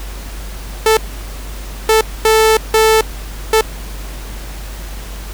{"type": "tone bursts at uneven times", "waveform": "sawtooth", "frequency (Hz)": 440, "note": "A4", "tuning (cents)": 0, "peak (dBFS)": -4, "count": 5, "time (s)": [[0.86, 0.97], [1.89, 2.01], [2.25, 2.57], [2.74, 3.01], [3.53, 3.61]], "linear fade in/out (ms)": 2, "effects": ["added 49 Hz sine -25 dBFS peak until 5.33 s", "pink hiss -33 dBFS RMS until 5.33 s"]}